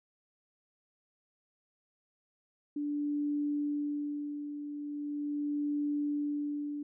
sine tone with tremolo, 292.2 Hz, D4, 9 cents flat, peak -29 dBFS, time 2.76-6.83 s, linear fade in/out 5 ms, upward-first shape sine, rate 0.4 Hz, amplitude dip 60%, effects none

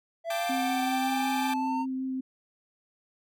triangle linear sweep, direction up, 663 to 920 Hz, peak -27 dBFS, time 0.24-1.86 s, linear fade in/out 50 ms
15% pulse chord, G suspended second, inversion none, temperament equal with one note detuned, 784 / 880 / 1184.2 Hz, G5 / A5 / D6, 0 / 0 / +14 cents, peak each -29 / -32 / -31 dBFS, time 0.3-1.54 s, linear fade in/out 5 ms
sine tone with vibrato, 261.6 Hz, C4, in tune, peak -29 dBFS, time 0.49-2.21 s, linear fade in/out 10 ms, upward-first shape sine, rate 5.3 Hz, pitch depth 9 cents each way
effects none

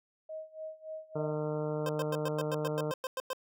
sine tone with tremolo, 630 Hz, D#5, 21 cents sharp, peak -37 dBFS, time 0.29-1.38 s, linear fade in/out 5 ms, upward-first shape sine, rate 3.5 Hz, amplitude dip 90%
harmonic tone, 152.1 Hz, D#3, 39 cents flat, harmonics 1 / 2 / 3 / 4 / 5 / 6 / 7 / 8 / 9, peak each -36 / -40 / -35 / -38 / -50 / -47 / -52 / -52 / -51 dBFS, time 1.15-2.92 s, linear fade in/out 10 ms
25% pulse tone bursts, 520 Hz, C5, 11 cents flat, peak -29 dBFS, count 12, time 1.86-3.332 s, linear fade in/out 2 ms, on 31 ms, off 100 ms
effects none

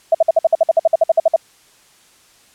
sine tone bursts, 654 Hz, E5, 14 cents flat, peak -7 dBFS, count 16, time 0.12-1.362 s, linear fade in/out 5 ms, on 27 ms, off 54 ms, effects white hiss -51 dBFS RMS until 2.54 s + low-pass 10000 Hz 12 dB/octave

